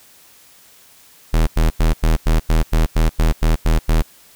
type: tone bursts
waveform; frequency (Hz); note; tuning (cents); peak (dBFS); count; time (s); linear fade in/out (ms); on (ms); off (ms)
square; 40.1; E1; -47; -12; 12; 1.33-4.022; 10; 140; 92
effects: white hiss -48 dBFS RMS until 4.35 s